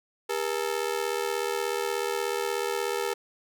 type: ring-modulated tone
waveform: sawtooth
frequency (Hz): 440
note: A4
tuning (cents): 0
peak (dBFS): -20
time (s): 0.29-3.14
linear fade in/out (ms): 10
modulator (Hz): 38.3
effects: none